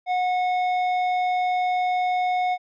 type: tone with tanh clipping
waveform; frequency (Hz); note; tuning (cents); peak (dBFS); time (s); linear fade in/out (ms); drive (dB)
sine; 729; F#5; -26; -22; 0.06-2.58; 50; 12
effects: low-pass 4000 Hz 12 dB/octave